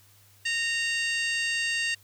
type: harmonic tone with a mistuned harmonic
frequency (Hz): 925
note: A#5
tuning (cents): -14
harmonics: 2 / 3 / 4 / 5 / 6 / 7 / 8 / 9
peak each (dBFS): -29 / -29 / -39 / -35 / -44 / -43 / -43 / -42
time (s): 0.45-1.95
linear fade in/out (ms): 10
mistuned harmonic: 7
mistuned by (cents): -22
effects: added 100 Hz sine -59 dBFS peak until 2.03 s + white hiss -59 dBFS RMS until 2.03 s